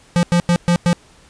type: tone bursts at uneven times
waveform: square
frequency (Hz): 173.8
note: F3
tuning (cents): -8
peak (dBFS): -12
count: 5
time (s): 0.16-0.23 / 0.32-0.4 / 0.49-0.56 / 0.68-0.76 / 0.86-0.93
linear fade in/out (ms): 0
effects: pink hiss -49 dBFS RMS until 1.29 s + resampled to 22050 Hz